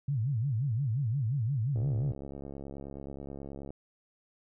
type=tone with vibrato; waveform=sine; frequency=125 Hz; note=B2; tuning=21 cents sharp; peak=-27 dBFS; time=0.08-2.12 s; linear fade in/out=5 ms; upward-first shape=sine; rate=5.7 Hz; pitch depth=270 cents each way
type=click train; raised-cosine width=2 ms; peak=-29 dBFS; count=136; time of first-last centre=1.76-3.705 s; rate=69.4 Hz
effects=none